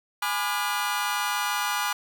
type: chord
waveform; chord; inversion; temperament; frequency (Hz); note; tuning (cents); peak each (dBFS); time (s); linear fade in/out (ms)
sawtooth; G# diminished seventh; none; just; 830.6 / 996.7 / 1196.1 / 1435.3; G#5 / B5 / D6 / F6; 0 / +16 / +31 / +47; -27; 0.22-1.93; 5
effects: none